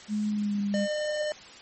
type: tone with pitch glide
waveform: sine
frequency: 210.7 to 202.6 Hz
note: G#3 to G#3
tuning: +25 to -43 cents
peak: -25 dBFS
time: 0.08-0.88 s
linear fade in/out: 50 ms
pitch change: -68 cents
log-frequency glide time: 0.29-0.61 s
type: tone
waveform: square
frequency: 604 Hz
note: D5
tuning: 48 cents sharp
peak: -28 dBFS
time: 0.74-1.32 s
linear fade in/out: 0 ms
effects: white hiss -47 dBFS RMS until 1.61 s + MP3 32 kbps